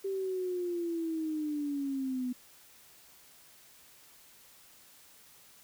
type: linear sweep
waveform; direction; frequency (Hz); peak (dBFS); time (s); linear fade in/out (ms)
sine; down; 392 to 246.9; -31; 0.04-2.33; 10
effects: white hiss -58 dBFS RMS until 5.63 s